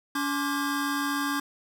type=tone cluster; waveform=square; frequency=283.9 / 1062 / 1169 / 1614 Hz; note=C#4 / C6 / D6 / G#6; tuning=+41 / +25 / -8 / -50 cents; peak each=-30 / -36 / -34 / -33 dBFS; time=0.15-1.4 s; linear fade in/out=5 ms; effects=none